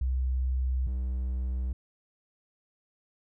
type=tone pair in turn; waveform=sine / triangle; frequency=64.1 / 63.25 Hz; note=C2 / B1; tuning=-35 / +42 cents; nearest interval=unison; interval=23 cents; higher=first; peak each=-25 / -26 dBFS; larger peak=first; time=0.01-0.87 / 0.87-1.73 s; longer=neither; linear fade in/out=5 ms; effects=none